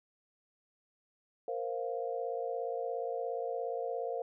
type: chord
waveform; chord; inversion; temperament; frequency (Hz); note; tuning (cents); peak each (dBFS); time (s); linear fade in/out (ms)
sine; Bb suspended second; none; equal; 466.2 / 523.3 / 698.5; Bb4 / C5 / F5; 0 / 0 / 0; -37 / -38 / -39; 1.48-4.22; 2
effects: none